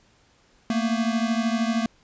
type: beating tone pair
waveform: square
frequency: 224.4 / 237.4 Hz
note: A3 / A#3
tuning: +34 / +32 cents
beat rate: 13 Hz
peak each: -24 / -27 dBFS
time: 0.7-1.86 s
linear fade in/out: 2 ms
effects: pink hiss -60 dBFS RMS until 2.03 s + resampled to 16000 Hz